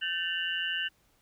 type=tone cluster; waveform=sine; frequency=1542 / 1770 / 2789 / 2961 Hz; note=G6 / A6 / F7 / F#7; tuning=-29 / +10 / -3 / +1 cents; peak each=-35 / -37 / -34 / -34 dBFS; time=0.01-0.89 s; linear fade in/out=20 ms; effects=pink hiss -68 dBFS RMS until 1.21 s